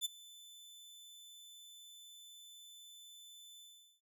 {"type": "tone with ADSR envelope", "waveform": "sawtooth", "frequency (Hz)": 3516, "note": "A7", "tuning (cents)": -2, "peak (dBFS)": -29, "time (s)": [0.01, 4.01], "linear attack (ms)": 42, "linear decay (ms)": 16, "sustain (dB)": -22, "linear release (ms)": 410, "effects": []}